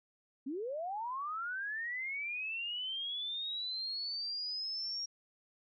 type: linear sweep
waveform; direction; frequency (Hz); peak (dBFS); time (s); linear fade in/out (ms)
sine; up; 248 to 5620; -36; 0.46-5.06; 10
effects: none